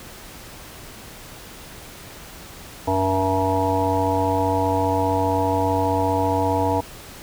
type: harmonic tone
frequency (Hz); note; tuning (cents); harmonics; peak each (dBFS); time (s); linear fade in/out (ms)
95.1; F#2; +48; 1 / 3 / 5 / 7 / 9 / 10; -25 / -25 / -25 / -25 / -25 / -25; 2.87-6.81; 10
effects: pink hiss -40 dBFS RMS until 7.22 s